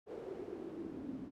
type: noise with band-pass filter sweep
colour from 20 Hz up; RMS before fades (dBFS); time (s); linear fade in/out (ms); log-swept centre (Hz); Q
pink; -45; 0.06-1.31; 50; 440 to 250; 6.3
effects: none